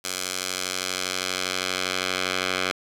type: tone with band-pass filter sweep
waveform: 10% pulse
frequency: 92.5 Hz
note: F#2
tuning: in tune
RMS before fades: -28 dBFS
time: 0.04-2.72 s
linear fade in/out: 10 ms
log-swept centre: 7100 to 2700 Hz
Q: 0.78
effects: 8-bit